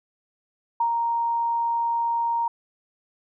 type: tone with ADSR envelope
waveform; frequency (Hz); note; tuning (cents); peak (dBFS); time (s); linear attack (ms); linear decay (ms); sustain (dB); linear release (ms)
sine; 932.3; A#5; 0; -18; 0.8-2.48; 6; 84; -3; 4
effects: none